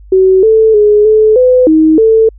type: tone with pitch steps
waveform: sine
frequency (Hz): 377.5 / 441.2 / 418.3 / 432.8 / 505 / 315.1 / 444.6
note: F#4 / A4 / G#4 / A4 / B4 / D#4 / A4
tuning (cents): +35 / +5 / +12 / -29 / +39 / +22 / +18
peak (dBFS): -3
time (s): 0.12-2.29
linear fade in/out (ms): 5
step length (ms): 310
effects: added 50 Hz sine -32 dBFS peak until 2.38 s